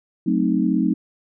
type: chord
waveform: sine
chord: F# diminished seventh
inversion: none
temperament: equal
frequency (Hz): 185 / 220 / 261.6 / 311.1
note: F#3 / A3 / C4 / Eb4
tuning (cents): 0 / 0 / 0 / 0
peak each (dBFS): -22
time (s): 0.26-0.94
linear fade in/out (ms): 10
effects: none